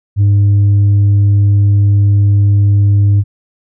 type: tone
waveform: sine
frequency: 101.2 Hz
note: G#2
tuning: 44 cents flat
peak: -3 dBFS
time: 0.16-3.24 s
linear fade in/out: 50 ms
effects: tanh soft clip ceiling -5 dBFS